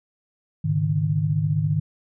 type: chord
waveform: sine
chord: Ab suspended fourth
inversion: none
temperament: equal with one note detuned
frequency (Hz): 103.83 / 138.59 / 153.42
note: Ab2 / Db3 / Eb3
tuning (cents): 0 / 0 / -24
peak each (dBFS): -25 / -27 / -21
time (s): 0.64-1.8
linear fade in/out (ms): 10
effects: none